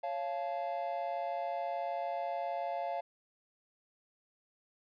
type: chord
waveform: triangle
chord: Db augmented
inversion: none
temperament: just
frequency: 554.4 / 693 / 866.2 Hz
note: Db5 / F5 / A5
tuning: 0 / -14 / -27 cents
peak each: -38 / -34 / -39 dBFS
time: 0.03-3.01 s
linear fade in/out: 10 ms
effects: resampled to 11025 Hz